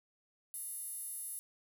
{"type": "tone with high-pass filter", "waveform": "square", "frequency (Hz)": 407.7, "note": "G#4", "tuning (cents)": -32, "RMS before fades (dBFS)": -43, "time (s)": [0.54, 1.39], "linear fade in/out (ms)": 0, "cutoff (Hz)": 11000, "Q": 7.5, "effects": []}